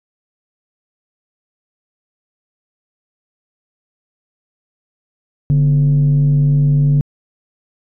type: tone with frequency modulation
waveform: sine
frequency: 144.7 Hz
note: D3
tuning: 25 cents flat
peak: -8 dBFS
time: 5.5-7.01 s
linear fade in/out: 0 ms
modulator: 103 Hz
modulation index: 0.33
effects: tanh soft clip ceiling -6 dBFS